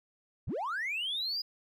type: linear sweep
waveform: triangle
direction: up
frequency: 44.41 to 4978 Hz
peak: -29 dBFS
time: 0.47-1.42 s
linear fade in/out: 10 ms
effects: tanh soft clip ceiling -28 dBFS